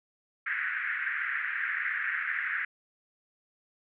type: band-pass noise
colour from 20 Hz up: white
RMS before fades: -32 dBFS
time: 0.46-2.65 s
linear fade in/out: 5 ms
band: 1500 to 2000 Hz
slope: 48 dB/octave
effects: none